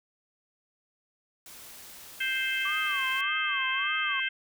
white noise, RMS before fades -47 dBFS, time 1.46-3.21 s, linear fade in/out 2 ms
harmonic tone, 524 Hz, C5, 2 cents sharp, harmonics 3 / 4 / 5 / 6, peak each -31 / -32 / -33 / -34 dBFS, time 2.2-4.29 s, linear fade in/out 10 ms
sine tone with vibrato, 1145 Hz, D6, 44 cents flat, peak -33 dBFS, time 2.65-4.2 s, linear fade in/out 5 ms, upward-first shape sine, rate 1.7 Hz, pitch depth 160 cents each way
effects none

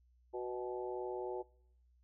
harmonic tone with a mistuned harmonic, 123.3 Hz, B2, 2 cents flat, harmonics 3 / 4 / 5 / 6 / 7, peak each -40 / -44 / -48 / -51 / -47 dBFS, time 0.33-1.43 s, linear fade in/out 20 ms, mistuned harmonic 6, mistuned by +59 cents, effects noise-tail reverb RT60 0.8 s tail -26 dB re dry + added 61 Hz sine -66 dBFS peak until 2.03 s

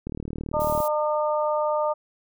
click train, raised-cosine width 3 ms, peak -19 dBFS, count 29, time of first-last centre 0.07-0.803 s, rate 38.2 Hz
harmonic tone, 302.4 Hz, D#4, 49 cents flat, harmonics 2 / 3 / 4, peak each -23 / -27 / -29 dBFS, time 0.53-1.94 s, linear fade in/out 20 ms
violet noise, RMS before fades -37 dBFS, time 0.6-0.88 s, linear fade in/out 2 ms
effects none

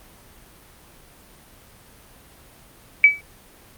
sine tone with exponential decay, 2291 Hz, D7, 44 cents flat, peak -4 dBFS, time 3.04-3.21 s, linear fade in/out 1 ms, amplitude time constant 36 ms, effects pink hiss -49 dBFS RMS until 3.77 s + Opus 32 kbps

